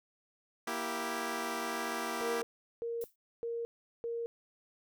10% pulse chord, E diminished, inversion second, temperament equal with one note detuned, 235.2 / 329.6 / 392 Hz, Bb3 / E4 / G4, +16 / 0 / 0 cents, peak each -31 dBFS, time 0.67-2.42 s, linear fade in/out 5 ms
sine tone bursts, 466.2 Hz, A#4, in tune, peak -34 dBFS, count 4, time 2.21-4.26 s, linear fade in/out 0 ms, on 220 ms, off 390 ms
violet noise with exponential decay, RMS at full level -43 dBFS, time 3.01-3.16 s, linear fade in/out 5 ms, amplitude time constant 32 ms
effects none

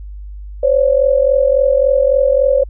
sine tone pair together, 521 / 564.6 Hz, C5 / C#5, -7 / +32 cents, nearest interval minor second, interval 139 cents, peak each -12 dBFS, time 0.63-2.64 s, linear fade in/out 5 ms, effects added 50 Hz sine -27 dBFS peak until 2.69 s

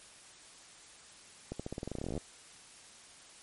accelerating click train, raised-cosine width 2 ms, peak -24 dBFS, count 20, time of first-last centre 1.52-2.177 s, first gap 76 ms, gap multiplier 0.9, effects white hiss -55 dBFS RMS until 3.42 s + MP3 48 kbps

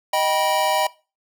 square chord, Eb augmented, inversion none, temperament just, 622.3 / 777.8 / 972.3 Hz, Eb5 / G5 / B5, 0 / -14 / -27 cents, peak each -23 dBFS, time 0.13-0.87 s, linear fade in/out 5 ms, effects noise-tail reverb RT60 0.3 s tail -20 dB re dry

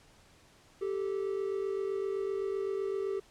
triangle tone pair together, 390 / 437.8 Hz, G4 / A4, -9 / -9 cents, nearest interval major second, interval 200 cents, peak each -30 / -35 dBFS, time 0.81-3.2 s, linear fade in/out 10 ms, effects pink hiss -61 dBFS RMS until 3.3 s + low-pass 9000 Hz 12 dB/octave

